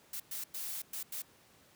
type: noise bursts at uneven times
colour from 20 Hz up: blue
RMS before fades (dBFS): -40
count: 5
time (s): 0.13-0.2 / 0.31-0.44 / 0.54-0.82 / 0.93-1.03 / 1.12-1.22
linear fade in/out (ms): 5
effects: pink hiss -63 dBFS RMS until 1.75 s + high-pass 100 Hz 12 dB/octave